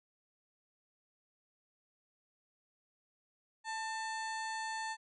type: harmonic tone with a mistuned harmonic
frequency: 880 Hz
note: A5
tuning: in tune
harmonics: 1 / 2 / 3 / 4 / 5 / 7 / 8 / 9 / 10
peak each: -39 / -42 / -52 / -54 / -49 / -55 / -54 / -58 / -59 dBFS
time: 3.64-4.97 s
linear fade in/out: 50 ms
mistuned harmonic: 2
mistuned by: +37 cents
effects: none